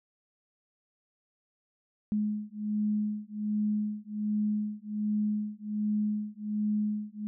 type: beating tone pair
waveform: sine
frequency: 210 / 211.3 Hz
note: G#3 / G#3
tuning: +19 / +30 cents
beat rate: 1.3 Hz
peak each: -31 dBFS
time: 2.12-7.27 s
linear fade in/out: 0 ms
effects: none